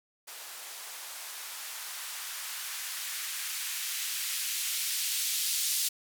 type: noise with band-pass filter sweep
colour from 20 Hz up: violet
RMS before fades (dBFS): -35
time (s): 0.27-5.89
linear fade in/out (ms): 10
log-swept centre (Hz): 600 to 3800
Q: 0.93
effects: none